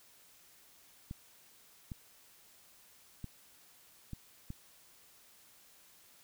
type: clicks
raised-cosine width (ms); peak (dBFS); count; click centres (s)
5; -29; 5; 1.111 / 1.918 / 3.243 / 4.133 / 4.504
effects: white hiss -62 dBFS RMS until 6.23 s